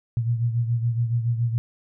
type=beating tone pair; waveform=sine; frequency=116.54 / 123.64 Hz; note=A#2 / B2; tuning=0 / +2 cents; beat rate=7.1 Hz; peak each=-21 / -28 dBFS; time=0.17-1.58 s; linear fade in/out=0 ms; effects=none